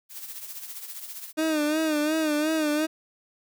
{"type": "noise with tremolo", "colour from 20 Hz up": "blue", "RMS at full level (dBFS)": -36, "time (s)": [0.09, 1.33], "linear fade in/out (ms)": 50, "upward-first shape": "triangle", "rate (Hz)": 15, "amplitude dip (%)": 65}
{"type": "tone with vibrato", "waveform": "30% pulse", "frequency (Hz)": 307.6, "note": "D#4", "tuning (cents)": -20, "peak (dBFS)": -20, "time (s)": [1.37, 2.87], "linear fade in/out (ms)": 20, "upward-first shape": "sine", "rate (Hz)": 2.8, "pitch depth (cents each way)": 69}
{"effects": []}